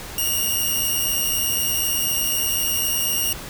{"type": "tone pair together", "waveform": "5% pulse", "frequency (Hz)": [2817, 2881], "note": ["F7", "F#7"], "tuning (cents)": [14, -47], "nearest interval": "unison", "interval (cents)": 39, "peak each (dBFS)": [-13, -15], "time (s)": [0.18, 3.33], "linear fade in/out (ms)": 2, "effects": ["pink hiss -35 dBFS RMS until 3.49 s"]}